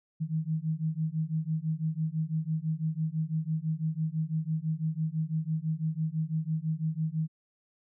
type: beating tone pair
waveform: sine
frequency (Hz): 155.56 / 161.56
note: D#3 / E3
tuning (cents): 0 / -35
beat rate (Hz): 6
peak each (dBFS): -31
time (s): 0.2-7.28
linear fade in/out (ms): 20
effects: none